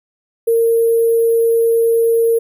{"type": "tone with sample-and-hold", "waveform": "sine", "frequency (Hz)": 459.5, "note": "A#4", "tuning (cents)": -25, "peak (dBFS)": -10, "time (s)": [0.47, 2.39], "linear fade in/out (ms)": 10, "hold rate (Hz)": 11025, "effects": []}